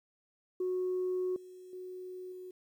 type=tone with level steps; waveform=sine; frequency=367.1 Hz; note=F#4; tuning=14 cents flat; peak=-29 / -48 / -41 / -43 dBFS; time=0.6-2.51 s; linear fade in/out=5 ms; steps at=1.36 / 1.73 / 2.32 s; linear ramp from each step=2 ms; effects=tanh soft clip ceiling -27 dBFS + 11-bit